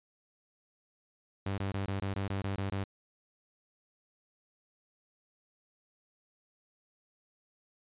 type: tone bursts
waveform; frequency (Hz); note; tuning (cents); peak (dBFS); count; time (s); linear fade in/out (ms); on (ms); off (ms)
sawtooth; 98; G2; 0; -28; 10; 1.46-2.84; 5; 120; 20
effects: resampled to 8000 Hz